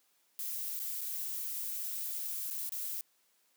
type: noise with dropouts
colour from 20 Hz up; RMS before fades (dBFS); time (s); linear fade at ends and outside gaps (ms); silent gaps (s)
violet; -38; 0.39-3.01; 1; 0.793-0.799 / 1.01-1.014 / 2.503-2.509 / 2.693-2.72
effects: white hiss -72 dBFS RMS until 3.56 s + high-pass 200 Hz 12 dB/octave